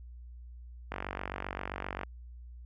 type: click train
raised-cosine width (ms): 0.5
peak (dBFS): -20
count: 54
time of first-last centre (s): 0.92-2.033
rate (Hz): 47.6
effects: added 60 Hz sine -45 dBFS peak until 2.65 s